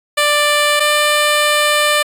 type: tone pair in turn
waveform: 10% pulse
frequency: 590 / 594.8 Hz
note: D5 / D5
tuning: +8 / +22 cents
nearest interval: unison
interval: 14 cents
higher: second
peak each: -3 dBFS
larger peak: neither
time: 0.17-0.8 / 0.8-2.03 s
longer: second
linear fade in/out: 10 ms
effects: resampled to 32000 Hz